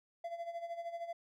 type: tone with tremolo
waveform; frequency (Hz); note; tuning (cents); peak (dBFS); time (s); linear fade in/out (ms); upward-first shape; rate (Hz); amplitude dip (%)
triangle; 680; F5; -46; -35; 0.24-1.13; 5; sine; 13; 70
effects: none